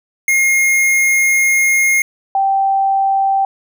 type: tone pair in turn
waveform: square / sine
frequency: 2141 / 780.5 Hz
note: C7 / G5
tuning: +39 / -8 cents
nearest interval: octave + perfect fourth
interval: 1747 cents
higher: first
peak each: -11 dBFS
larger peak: neither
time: 0.28-2.02 / 2.35-3.45 s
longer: first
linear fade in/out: 2 ms
effects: none